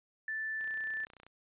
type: tone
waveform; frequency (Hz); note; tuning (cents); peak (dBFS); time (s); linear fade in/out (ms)
sine; 1760; A6; 0; -34; 0.28-1.05; 2
type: click train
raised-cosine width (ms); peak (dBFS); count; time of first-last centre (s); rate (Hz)
0.3; -37; 21; 0.61-1.266; 30.5
effects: resampled to 8000 Hz